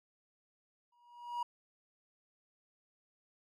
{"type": "tone with exponential growth", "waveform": "triangle", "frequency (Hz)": 959, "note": "A#5", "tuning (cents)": 49, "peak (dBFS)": -30, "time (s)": [0.92, 1.43], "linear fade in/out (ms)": 5, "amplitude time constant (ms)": 110, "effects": []}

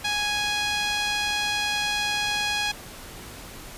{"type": "tone with band-pass filter", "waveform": "sawtooth", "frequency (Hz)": 830.6, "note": "G#5", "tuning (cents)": 0, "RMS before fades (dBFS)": -26, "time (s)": [0.04, 2.72], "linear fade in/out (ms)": 10, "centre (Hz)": 3400, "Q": 1.1, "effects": ["pink hiss -41 dBFS RMS until 3.77 s", "resampled to 32000 Hz"]}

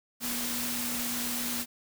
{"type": "tone in noise", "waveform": "sine", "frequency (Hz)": 241.2, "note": "B3", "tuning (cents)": -41, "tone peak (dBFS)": -37, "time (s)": [0.2, 1.66], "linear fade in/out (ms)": 50, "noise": "white", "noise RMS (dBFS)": -33, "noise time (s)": [0.2, 1.66], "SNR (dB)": -7, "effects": []}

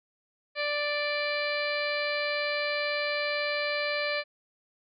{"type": "harmonic tone", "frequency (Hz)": 587.3, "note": "D5", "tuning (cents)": 0, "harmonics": [1, 2, 3, 4, 5, 6, 7, 8], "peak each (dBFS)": [-31, -38, -34, -33, -42, -45, -37, -42], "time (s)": [0.55, 4.24], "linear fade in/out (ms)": 50, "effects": []}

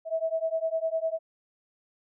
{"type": "beating tone pair", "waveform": "sine", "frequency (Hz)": [644, 653.9], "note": ["E5", "E5"], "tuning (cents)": [-41, -14], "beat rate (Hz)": 9.9, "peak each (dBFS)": -29, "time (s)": [0.05, 1.19], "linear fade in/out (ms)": 50, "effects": []}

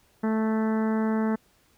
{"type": "harmonic tone", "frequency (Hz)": 219.6, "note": "A3", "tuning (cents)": -3, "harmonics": [1, 2, 3, 4, 5, 6, 7, 8, 9], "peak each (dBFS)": [-23, -31, -37, -36, -41, -41, -43, -44, -48], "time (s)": [0.23, 1.36], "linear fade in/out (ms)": 10, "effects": ["pink hiss -63 dBFS RMS until 1.77 s"]}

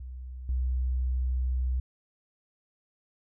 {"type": "tone with level steps", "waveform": "sine", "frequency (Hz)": 63.3, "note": "B1", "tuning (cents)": 43, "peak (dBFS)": [-37, -25], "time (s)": [0, 1.8], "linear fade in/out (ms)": 5, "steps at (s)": 0.49, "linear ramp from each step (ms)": 2, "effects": []}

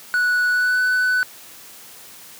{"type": "tone with pitch glide", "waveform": "triangle", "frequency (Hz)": [1474, 1498], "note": ["F#6", "F#6"], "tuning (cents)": [-7, 21], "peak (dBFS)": -14, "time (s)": [0.14, 1.23], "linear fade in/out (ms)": 0, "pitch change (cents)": 28, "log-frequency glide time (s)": [0.5, 0.81], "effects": ["white hiss -42 dBFS RMS until 2.39 s", "high-pass 100 Hz 12 dB/octave"]}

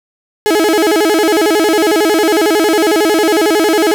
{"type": "tone with vibrato", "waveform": "35% pulse", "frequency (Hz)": 370, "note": "F#4", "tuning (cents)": 0, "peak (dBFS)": -7, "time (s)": [0.46, 3.94], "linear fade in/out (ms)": 0, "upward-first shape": "square", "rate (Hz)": 11, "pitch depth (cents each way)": 230, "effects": []}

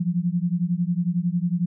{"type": "beating tone pair", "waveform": "sine", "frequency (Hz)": [170.2, 181.2], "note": ["F3", "F#3"], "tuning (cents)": [-44, -36], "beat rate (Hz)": 11, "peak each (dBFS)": [-23, -24], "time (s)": [0, 1.66], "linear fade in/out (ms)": 10, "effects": []}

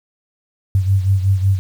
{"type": "beating tone pair", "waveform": "sine", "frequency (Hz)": [95.6, 101], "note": ["G2", "G#2"], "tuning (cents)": [-43, -48], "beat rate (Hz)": 5.4, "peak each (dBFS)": [-13, -19], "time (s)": [0.75, 1.59], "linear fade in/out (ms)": 0, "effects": ["7-bit"]}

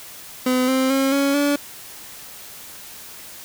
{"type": "tone with pitch steps", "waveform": "30% pulse", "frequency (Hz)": [254.1, 262, 270.1, 278.5, 287.2], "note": ["B3", "C4", "C#4", "C#4", "D4"], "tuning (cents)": [49, 2, -45, 8, -39], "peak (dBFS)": -14, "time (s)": [0.46, 1.56], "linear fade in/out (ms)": 5, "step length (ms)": 220, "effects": ["white hiss -39 dBFS RMS until 3.44 s"]}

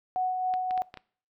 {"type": "tone with tremolo", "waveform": "sine", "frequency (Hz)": 740, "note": "F#5", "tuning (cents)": 0, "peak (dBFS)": -24, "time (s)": [0.16, 0.82], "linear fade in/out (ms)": 0, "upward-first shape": "sine", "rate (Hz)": 3.6, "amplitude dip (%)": 35}
{"type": "clicks", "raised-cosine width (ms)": 0.3, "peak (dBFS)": -25, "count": 5, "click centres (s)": [0.539, 0.709, 0.777, 0.941, 0.973]}
{"effects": ["noise-tail reverb RT60 0.5 s tail -22 dB re dry"]}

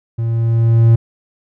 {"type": "tone with level ramp", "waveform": "triangle", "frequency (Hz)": 114.9, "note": "A#2", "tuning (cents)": -25, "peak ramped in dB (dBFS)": [-14, -3], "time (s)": [0.18, 0.96], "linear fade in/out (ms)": 10, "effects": []}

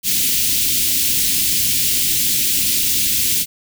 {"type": "band-stop noise", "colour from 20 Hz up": "white", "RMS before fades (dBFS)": -17, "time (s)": [0.03, 3.46], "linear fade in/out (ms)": 50, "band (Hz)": [310, 2500], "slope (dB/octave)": 24, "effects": []}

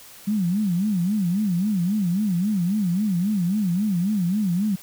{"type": "tone with vibrato", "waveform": "sine", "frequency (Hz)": 191.9, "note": "G3", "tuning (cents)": -37, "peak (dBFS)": -19, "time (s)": [0.27, 4.76], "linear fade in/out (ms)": 10, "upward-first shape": "sine", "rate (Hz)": 3.7, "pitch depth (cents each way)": 210, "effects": ["white hiss -45 dBFS RMS until 4.82 s"]}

